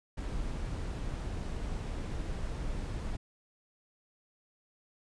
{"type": "noise", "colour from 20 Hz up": "brown", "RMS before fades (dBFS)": -36, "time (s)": [0.17, 3.17], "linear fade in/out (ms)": 10, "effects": ["resampled to 22050 Hz"]}